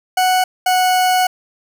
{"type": "tone pair in turn", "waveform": "40% pulse", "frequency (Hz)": [740, 736.9], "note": ["F#5", "F#5"], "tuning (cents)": [0, -7], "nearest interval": "unison", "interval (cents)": 7, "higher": "first", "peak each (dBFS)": -11, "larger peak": "neither", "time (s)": [[0.17, 0.44], [0.66, 1.27]], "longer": "second", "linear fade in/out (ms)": 5, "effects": []}